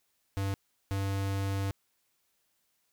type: tone bursts at uneven times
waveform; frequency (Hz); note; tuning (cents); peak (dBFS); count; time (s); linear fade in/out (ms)
square; 98; G2; 0; -30; 2; 0.37-0.54 / 0.91-1.71; 0
effects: white hiss -75 dBFS RMS until 2.92 s